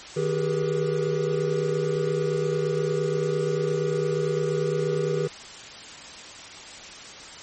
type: tone cluster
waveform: triangle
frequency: 155.6 / 388.1 / 416.8 / 482.6 Hz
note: D#3 / G4 / G#4 / B4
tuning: 0 / -17 / +6 / -40 cents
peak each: -26 dBFS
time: 0.16-5.28 s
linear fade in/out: 10 ms
effects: white hiss -41 dBFS RMS until 7.42 s + MP3 32 kbps